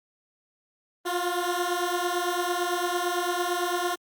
15% pulse beating tone pair, 349.2 / 358.1 Hz, F4 / F4, 0 / +43 cents, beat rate 8.9 Hz, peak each -22 dBFS, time 1.05-3.96 s, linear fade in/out 20 ms, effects Opus 32 kbps

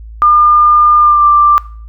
sine tone with pitch glide, 1205 to 1180.9 Hz, D6 to D6, +44 to +9 cents, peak -4 dBFS, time 0.22-1.58 s, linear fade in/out 0 ms, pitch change -35 cents, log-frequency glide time 1-1.25 s, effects noise-tail reverb RT60 0.5 s tail -20 dB re dry + added 55 Hz sine -27 dBFS peak until 1.88 s

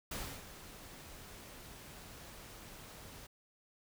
pink noise with ADSR envelope, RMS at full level -40 dBFS, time 0.11-3.27 s, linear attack 6 ms, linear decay 300 ms, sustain -12 dB, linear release 10 ms, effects none

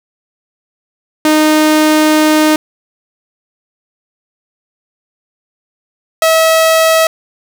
sawtooth tone pair in turn, 308.2 / 645.9 Hz, D#4 / E5, -16 / -35 cents, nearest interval octave + minor second, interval 1281 cents, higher second, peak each -3 dBFS, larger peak neither, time 1.25-2.56 / 6.22-7.07 s, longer first, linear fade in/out 2 ms, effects none

